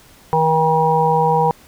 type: harmonic tone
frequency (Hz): 159.6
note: D#3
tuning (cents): +44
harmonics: 1 / 3 / 5 / 6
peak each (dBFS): -20 / -18 / -17 / -17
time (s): 0.33-1.51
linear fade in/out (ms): 0
effects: pink hiss -47 dBFS RMS until 1.67 s